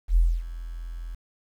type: tone with ADSR envelope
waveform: sine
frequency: 42.13 Hz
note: E1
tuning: 38 cents sharp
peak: -14 dBFS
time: 0.08-1.15 s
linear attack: 82 ms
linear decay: 260 ms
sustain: -18 dB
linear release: 5 ms
effects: 9-bit